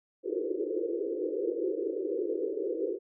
pink band-pass noise, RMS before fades -32 dBFS, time 0.23-2.99 s, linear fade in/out 50 ms, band 320 to 510 Hz, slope 96 dB/octave, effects none

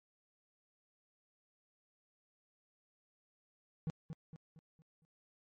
triangle tone with echo, 159.7 Hz, D#3, 45 cents sharp, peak -32 dBFS, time 3.87-3.9 s, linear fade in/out 0 ms, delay 230 ms, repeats 5, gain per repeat -7 dB, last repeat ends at 5.05 s, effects MP3 32 kbps

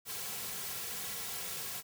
white noise with comb filter, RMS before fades -40 dBFS, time 0.05-1.83 s, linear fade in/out 50 ms, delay 3.3 ms, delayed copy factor -0.65, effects none

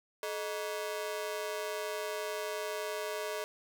sawtooth ring-modulated tone, 523.3 Hz, C5, in tune, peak -28 dBFS, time 0.23-3.44 s, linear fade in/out 0 ms, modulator 94.2 Hz, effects none

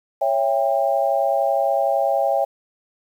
sine chord, C# diminished, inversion none, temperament just, 554.4 / 665.2 / 798.3 Hz, C#5 / E5 / G5, 0 / +16 / +31 cents, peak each -21 dBFS, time 0.21-2.45 s, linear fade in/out 10 ms, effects 8-bit

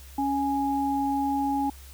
sine tone pair together, 277.2 / 830.7 Hz, C#4 / G#5, 0 / 0 cents, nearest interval octave + perfect fifth, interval 1900 cents, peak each -26 dBFS, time 0.18-1.7 s, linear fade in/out 5 ms, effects added 67 Hz sine -44 dBFS peak until 1.93 s + white hiss -51 dBFS RMS until 1.93 s

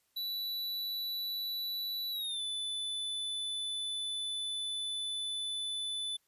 square tone with pitch glide, 3951 to 3500 Hz, B7 to A7, 0 to -10 cents, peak -35 dBFS, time 0.16-6.17 s, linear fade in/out 10 ms, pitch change -210 cents, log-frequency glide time 2.11-2.41 s, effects white hiss -75 dBFS RMS until 6.27 s + resampled to 32000 Hz

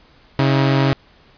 sawtooth tone pair together, 136.16 / 319.3 Hz, C#3 / D#4, -31 / +45 cents, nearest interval octave + minor third, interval 1476 cents, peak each -10 / -17 dBFS, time 0.39-0.93 s, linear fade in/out 0 ms, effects pink hiss -51 dBFS RMS until 1.37 s + resampled to 11025 Hz

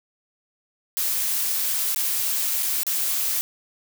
blue noise with dropouts, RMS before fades -24 dBFS, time 0.97-3.41 s, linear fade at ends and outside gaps 0 ms, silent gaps 1.947-1.96 / 2.625-2.629 / 2.833-2.867 s, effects none

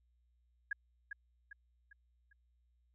sine tone with echo, 1655 Hz, G#6, 6 cents flat, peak -33 dBFS, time 0.71-0.73 s, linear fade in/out 5 ms, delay 400 ms, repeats 4, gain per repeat -7 dB, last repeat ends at 2.33 s, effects added 60 Hz sine -70 dBFS peak until 2.94 s

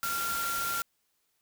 sine tone in noise, 1380 Hz, F6, 21 cents flat, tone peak -31 dBFS, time 0.03-0.82 s, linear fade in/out 0 ms, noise white, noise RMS -35 dBFS, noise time 0.03-0.82 s, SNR +1 dB, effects white hiss -75 dBFS RMS until 1.41 s

